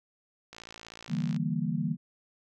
click train, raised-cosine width 0.2 ms, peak -27 dBFS, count 48, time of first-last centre 0.53-1.363 s, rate 56.4 Hz
sine chord, E half-diminished seventh, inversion third, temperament equal, 146.83 / 164.81 / 196 / 233.1 Hz, D3 / E3 / G3 / Bb3, 0 / 0 / 0 / 0 cents, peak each -34 / -31 / -34 / -33 dBFS, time 1.08-1.97 s, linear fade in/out 50 ms
effects none

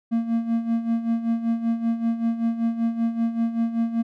triangle tone with tremolo, 230 Hz, A#3, 23 cents flat, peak -16 dBFS, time 0.11-4.03 s, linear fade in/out 20 ms, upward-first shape sine, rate 5.2 Hz, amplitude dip 70%, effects none

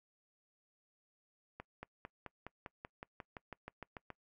accelerating click train, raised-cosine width 0.5 ms, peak -30 dBFS, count 15, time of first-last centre 1.6-4.103 s, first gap 230 ms, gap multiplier 0.96, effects noise-tail reverb RT60 0.1 s tail -23 dB re dry

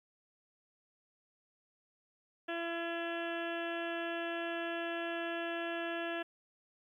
harmonic tone, 337.3 Hz, E4, 40 cents sharp, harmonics 1 / 2 / 3 / 4 / 5 / 6 / 7 / 8 / 9 / 10, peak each -40 / -40 / -51 / -47 / -42 / -55 / -54 / -47 / -51 / -54 dBFS, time 2.48-6.23 s, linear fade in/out 10 ms, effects 12-bit

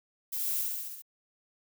violet noise with echo, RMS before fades -34 dBFS, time 0.32-0.62 s, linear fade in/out 10 ms, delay 67 ms, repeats 6, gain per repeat -2 dB, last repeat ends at 1.022 s, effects none

